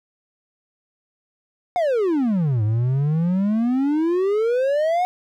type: exponential two-way sweep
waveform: triangle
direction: down then up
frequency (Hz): 740 to 103.83 to 740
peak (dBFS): -15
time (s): 1.76-5.05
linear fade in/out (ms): 0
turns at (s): 2.63
effects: none